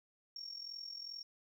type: tone with amplitude modulation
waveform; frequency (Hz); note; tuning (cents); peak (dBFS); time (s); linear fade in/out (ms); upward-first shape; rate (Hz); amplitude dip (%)
sine; 5520; F8; -21; -40; 0.36-1.23; 2; sine; 42.5; 75
effects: tanh soft clip ceiling -36 dBFS + 12-bit